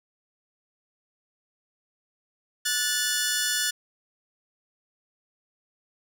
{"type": "tone pair together", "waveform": "10% pulse", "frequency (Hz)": [1466, 1743.4], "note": ["F#6", "A6"], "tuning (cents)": [-16, -16], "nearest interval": "minor third", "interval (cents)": 300, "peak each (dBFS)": [-19, -17], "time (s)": [2.65, 3.71], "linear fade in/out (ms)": 10, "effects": []}